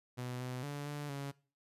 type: tone with pitch steps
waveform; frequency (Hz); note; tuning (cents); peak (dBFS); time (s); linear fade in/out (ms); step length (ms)
sawtooth; 124.5 / 126.3 / 144.2 / 146.2 / 140; B2 / B2 / D3 / D3 / C#3; +14 / +39 / -31 / -7 / +18; -35; 0.17-1.32; 20; 230
effects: noise-tail reverb RT60 0.4 s tail -21 dB re dry + resampled to 32000 Hz